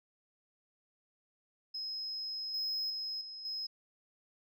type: tone with level steps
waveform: sine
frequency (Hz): 5120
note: D#8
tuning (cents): +49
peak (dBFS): -36 / -30 / -35 / -43 / -35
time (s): 1.74-3.67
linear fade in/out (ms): 10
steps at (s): 2.54 / 2.9 / 3.21 / 3.45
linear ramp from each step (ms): 2
effects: tanh soft clip ceiling -32 dBFS